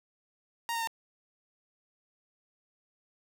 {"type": "tone with pitch steps", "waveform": "sawtooth", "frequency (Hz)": [932.3, 920.5, 908.9], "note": ["A#5", "A#5", "A#5"], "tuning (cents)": [0, -22, -44], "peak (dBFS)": -27, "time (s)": [0.69, 0.873], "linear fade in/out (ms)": 0, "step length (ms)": 61, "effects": []}